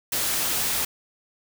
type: noise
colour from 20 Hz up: white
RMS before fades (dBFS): -25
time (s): 0.12-0.85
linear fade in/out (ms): 5
effects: none